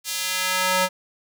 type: tone with high-pass filter sweep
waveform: square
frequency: 185 Hz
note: F#3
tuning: in tune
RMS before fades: -23 dBFS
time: 0.04-0.89 s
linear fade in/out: 50 ms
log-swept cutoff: 4500 to 580 Hz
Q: 0.74
effects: none